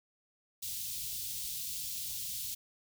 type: band-stop noise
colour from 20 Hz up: white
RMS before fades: -39 dBFS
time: 0.62-2.55 s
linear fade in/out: 10 ms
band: 150 to 3200 Hz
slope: 24 dB/octave
effects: none